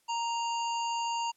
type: harmonic tone with a mistuned harmonic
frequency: 932.3 Hz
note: A#5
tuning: in tune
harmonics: 1 / 3 / 5 / 7 / 8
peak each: -30 / -38 / -44 / -47 / -47 dBFS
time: 0.08-1.32 s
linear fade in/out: 20 ms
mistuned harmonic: 8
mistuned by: -72 cents
effects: white hiss -71 dBFS RMS until 1.36 s + low-pass 12000 Hz 12 dB/octave